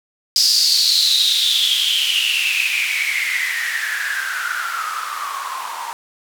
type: noise with band-pass filter sweep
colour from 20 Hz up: blue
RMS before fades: -19 dBFS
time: 0.36-5.93 s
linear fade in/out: 0 ms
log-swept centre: 5000 to 940 Hz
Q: 10
effects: none

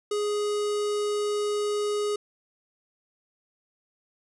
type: tone with notch filter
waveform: square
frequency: 415.3 Hz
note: G#4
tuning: in tune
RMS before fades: -27 dBFS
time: 0.11-2.16 s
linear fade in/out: 5 ms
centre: 1900 Hz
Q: 1.7
effects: resampled to 24000 Hz

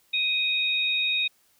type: tone pair together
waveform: sine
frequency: 2500 / 3746 Hz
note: D#7 / A#7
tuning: +8 / +8 cents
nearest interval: perfect fifth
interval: 700 cents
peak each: -25 dBFS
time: 0.13-1.28 s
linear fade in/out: 10 ms
effects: white hiss -64 dBFS RMS until 1.59 s

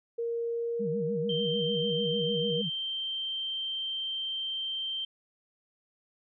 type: tone with pitch glide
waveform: sine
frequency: 466.2 to 474.3 Hz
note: A#4 to A#4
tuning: 0 to +30 cents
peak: -29 dBFS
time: 0.18-2.62 s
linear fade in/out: 10 ms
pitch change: +30 cents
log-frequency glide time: 0.51-1.56 s
type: tone with vibrato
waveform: sine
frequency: 179.3 Hz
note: F3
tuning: 46 cents sharp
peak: -32 dBFS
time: 0.79-2.7 s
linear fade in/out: 20 ms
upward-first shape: sine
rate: 6.7 Hz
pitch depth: 280 cents each way
type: tone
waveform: sine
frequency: 3136 Hz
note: G7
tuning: in tune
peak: -31 dBFS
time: 1.29-5.05 s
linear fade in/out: 5 ms
effects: none

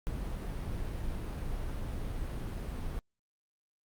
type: noise with dropouts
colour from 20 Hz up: brown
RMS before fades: -36 dBFS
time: 0.07-2.99 s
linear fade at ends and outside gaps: 0 ms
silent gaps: 1.025-1.029 s
effects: Opus 48 kbps

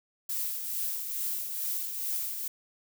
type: noise with tremolo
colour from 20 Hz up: violet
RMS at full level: -31 dBFS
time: 0.29-2.48 s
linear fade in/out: 5 ms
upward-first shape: triangle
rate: 2.3 Hz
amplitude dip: 50%
effects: none

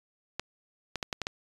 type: clicks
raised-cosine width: 0.2 ms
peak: -14 dBFS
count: 6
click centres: 0.396 / 0.957 / 1.028 / 1.128 / 1.217 / 1.269 s
effects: resampled to 24000 Hz

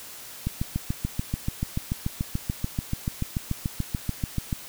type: click train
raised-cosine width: 5 ms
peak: -13 dBFS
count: 29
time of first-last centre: 0.47-4.528 s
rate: 6.9 Hz
effects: white hiss -42 dBFS RMS until 4.68 s

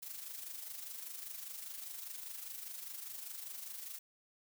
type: noise with amplitude modulation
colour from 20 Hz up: blue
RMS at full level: -44 dBFS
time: 0.02-3.99 s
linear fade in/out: 10 ms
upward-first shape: sine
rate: 25 Hz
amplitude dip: 55%
effects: none

